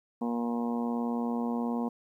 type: harmonic tone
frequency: 118.6 Hz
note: A#2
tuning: 30 cents sharp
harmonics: 2 / 3 / 4 / 5 / 6 / 7 / 8 / 9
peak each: -29 / -43 / -38 / -47 / -41 / -43 / -42 / -46 dBFS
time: 0.21-1.89 s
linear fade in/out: 10 ms
effects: 11-bit